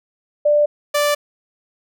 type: tone pair in turn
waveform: sine / sawtooth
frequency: 591 / 586.2 Hz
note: D5 / D5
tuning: +11 / -3 cents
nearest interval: unison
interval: 14 cents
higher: first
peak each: -11 dBFS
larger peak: neither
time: 0.45-0.66 / 0.94-1.15 s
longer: neither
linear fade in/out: 10 ms
effects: none